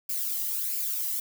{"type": "noise with flanger", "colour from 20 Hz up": "violet", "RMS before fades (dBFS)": -30, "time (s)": [0.09, 1.2], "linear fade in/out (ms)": 5, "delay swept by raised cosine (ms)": [0.41, 1.02], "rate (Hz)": 1.5, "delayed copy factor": 0.5, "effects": []}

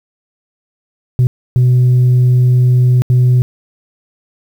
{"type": "tone bursts at uneven times", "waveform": "sine", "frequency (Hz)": 125.2, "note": "B2", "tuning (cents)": 24, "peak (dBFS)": -4, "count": 3, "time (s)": [[1.19, 1.27], [1.56, 3.02], [3.1, 3.42]], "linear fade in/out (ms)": 0, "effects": ["tanh soft clip ceiling -5 dBFS", "7-bit"]}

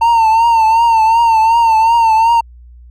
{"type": "tone with vibrato", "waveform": "triangle", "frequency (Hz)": 907, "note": "A#5", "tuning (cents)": -48, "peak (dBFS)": -5, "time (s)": [0.01, 2.41], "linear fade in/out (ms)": 10, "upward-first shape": "triangle", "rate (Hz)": 2.7, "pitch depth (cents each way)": 68, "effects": ["added 60 Hz sine -35 dBFS peak until 2.9 s"]}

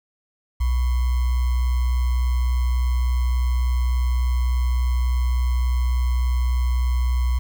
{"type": "tone with sample-and-hold", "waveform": "sine", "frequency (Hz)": 61.74, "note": "B1", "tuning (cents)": 0, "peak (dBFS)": -17, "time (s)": [0.6, 7.39], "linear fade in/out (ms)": 10, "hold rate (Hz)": 1050, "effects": []}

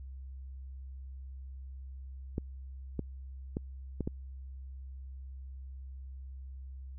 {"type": "clicks", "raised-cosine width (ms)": 3, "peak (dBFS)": -20, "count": 5, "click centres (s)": [2.381, 2.993, 3.569, 4.007, 4.075], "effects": ["added 66 Hz sine -42 dBFS peak until 6.98 s"]}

